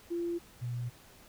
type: tone pair in turn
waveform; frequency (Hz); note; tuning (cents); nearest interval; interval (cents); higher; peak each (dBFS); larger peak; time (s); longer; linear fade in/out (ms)
sine; 343.1 / 121.3; F4 / B2; -31 / -31; octave + tritone; 1800; first; -31 / -33; first; 0.1-0.39 / 0.61-0.9; neither; 20
effects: pink hiss -57 dBFS RMS until 1.28 s